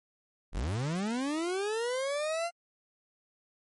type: linear sweep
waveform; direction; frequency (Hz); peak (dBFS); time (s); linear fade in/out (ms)
40% pulse; up; 30.87 to 698.5; -29; 0.52-2.51; 50
effects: MP3 48 kbps